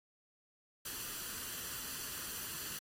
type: noise with comb filter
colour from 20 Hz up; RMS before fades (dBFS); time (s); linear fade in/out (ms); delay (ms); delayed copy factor
white; -43; 0.85-2.79; 5; 0.67; +0.55
effects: AAC 48 kbps